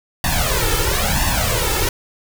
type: noise with flanger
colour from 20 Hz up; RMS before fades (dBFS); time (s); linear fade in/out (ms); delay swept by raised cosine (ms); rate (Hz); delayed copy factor
pink; -18; 0.24-1.89; 2; 1.1 to 2.3; 1; +1
effects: none